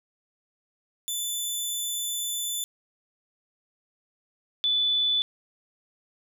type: tone pair in turn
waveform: 15% pulse / sine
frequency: 3508 / 3482 Hz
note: A7 / A7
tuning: -6 / -19 cents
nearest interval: unison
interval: 13 cents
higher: first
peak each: -21 dBFS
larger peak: neither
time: 1.08-2.64 / 4.64-5.22 s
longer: first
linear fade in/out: 0 ms
effects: none